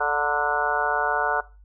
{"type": "harmonic tone with a mistuned harmonic", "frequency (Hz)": 146.5, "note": "D3", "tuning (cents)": -4, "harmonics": [3, 4, 5, 6, 7, 8, 9, 10], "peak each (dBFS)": [-31, -30, -27, -27, -32, -32, -31, -26], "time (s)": [0, 1.41], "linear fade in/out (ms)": 10, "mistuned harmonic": 6, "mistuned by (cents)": 47, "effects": ["noise-tail reverb RT60 0.3 s tail -19 dB re dry", "added 50 Hz sine -47 dBFS peak until 1.64 s"]}